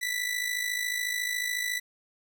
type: tone with amplitude modulation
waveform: sawtooth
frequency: 1975.5 Hz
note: B6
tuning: in tune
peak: -22 dBFS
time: 0.01-1.8 s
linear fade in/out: 20 ms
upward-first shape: sine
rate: 54 Hz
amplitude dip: 65%
effects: none